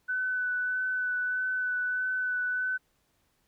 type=tone with vibrato; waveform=sine; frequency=1500 Hz; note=F#6; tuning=23 cents sharp; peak=-27 dBFS; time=0.08-2.78 s; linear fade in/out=20 ms; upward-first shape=sine; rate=1.6 Hz; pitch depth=14 cents each way; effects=pink hiss -72 dBFS RMS until 3.47 s